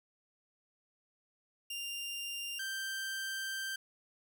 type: tone pair in turn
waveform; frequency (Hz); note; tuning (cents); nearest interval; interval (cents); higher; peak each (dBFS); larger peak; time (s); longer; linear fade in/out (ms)
sawtooth; 2794 / 1568.1; F7 / G6; 0 / 0; minor seventh; 1000; first; -35 / -33; second; 1.7-2.59 / 2.59-3.76; second; 5
effects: none